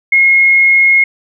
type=tone; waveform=sine; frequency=2157 Hz; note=C#7; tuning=48 cents flat; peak=-5 dBFS; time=0.12-1.04 s; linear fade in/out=5 ms; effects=none